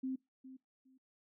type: tone with echo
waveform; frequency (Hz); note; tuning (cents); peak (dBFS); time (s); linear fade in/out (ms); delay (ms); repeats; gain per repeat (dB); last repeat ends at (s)
sine; 261.6; C4; 0; -35; 0.03-0.16; 10; 410; 2; -14; 0.98
effects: noise-tail reverb RT60 0.2 s tail -22 dB re dry